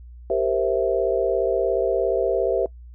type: chord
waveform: sine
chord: C dominant seventh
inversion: second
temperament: equal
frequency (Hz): 392 / 466.2 / 523.3 / 659.3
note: G4 / Bb4 / C5 / E5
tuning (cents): 0 / 0 / 0 / 0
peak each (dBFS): -24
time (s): 0.3-2.66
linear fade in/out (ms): 2
effects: noise-tail reverb RT60 0.1 s tail -22 dB re dry + added 60 Hz sine -39 dBFS peak until 2.94 s